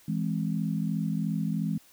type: chord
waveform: sine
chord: E augmented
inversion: none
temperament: equal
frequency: 164.81 / 207.7 / 261.6 Hz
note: E3 / G#3 / B#3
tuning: 0 / 0 / 0 cents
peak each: -29 / -30 / -35 dBFS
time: 0.08-1.78 s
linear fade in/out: 5 ms
effects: white hiss -58 dBFS RMS until 1.92 s